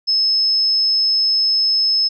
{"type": "tone", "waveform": "sine", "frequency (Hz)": 5200, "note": "E8", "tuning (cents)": -24, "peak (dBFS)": -13, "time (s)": [0.07, 2.09], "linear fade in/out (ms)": 20, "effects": []}